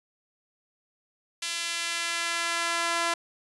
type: tone with high-pass filter sweep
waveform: sawtooth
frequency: 338.6 Hz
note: E4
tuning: 46 cents sharp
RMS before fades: -29 dBFS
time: 1.42-3.14 s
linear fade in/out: 5 ms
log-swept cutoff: 3000 to 940 Hz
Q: 0.97
effects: resampled to 24000 Hz